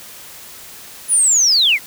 sine linear sweep, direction down, 10030 to 1912 Hz, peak -10 dBFS, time 1.08-1.79 s, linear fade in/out 50 ms, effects white hiss -37 dBFS RMS until 1.86 s

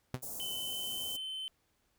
sawtooth tone with exponential decay, 127.5 Hz, C3, 44 cents flat, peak -27 dBFS, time 0.14-0.22 s, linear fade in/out 0 ms, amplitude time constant 17 ms
white band-stop noise, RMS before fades -42 dBFS, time 0.22-1.17 s, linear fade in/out 10 ms, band 840 to 6700 Hz, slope 24 dB/octave
triangle tone with pitch glide, 3044 to 3070 Hz, F#7 to G7, +48 to -37 cents, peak -36 dBFS, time 0.4-1.48 s, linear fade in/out 0 ms, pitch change +15 cents, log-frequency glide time 0.53-1.08 s
effects pink hiss -75 dBFS RMS until 1.98 s

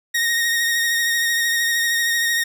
sawtooth tone with vibrato, 1864.7 Hz, A#6, in tune, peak -14 dBFS, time 0.14-2.44 s, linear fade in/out 10 ms, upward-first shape sine, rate 13 Hz, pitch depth 25 cents each way, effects none

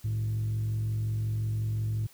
sine tone with frequency modulation, 108.7 Hz, A2, 21 cents flat, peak -25 dBFS, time 0.04-2.07 s, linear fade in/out 10 ms, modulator 45.6 Hz, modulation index 0.35, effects tanh soft clip ceiling -25 dBFS + white hiss -57 dBFS RMS until 2.13 s

